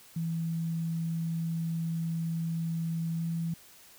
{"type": "tone with pitch glide", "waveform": "sine", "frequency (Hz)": [164.81, 166.24], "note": ["E3", "E3"], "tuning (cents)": [0, 15], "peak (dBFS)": -29, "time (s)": [0.16, 3.54], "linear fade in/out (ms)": 5, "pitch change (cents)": 15, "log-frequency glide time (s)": [3.12, 3.3], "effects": ["white hiss -55 dBFS RMS until 3.98 s"]}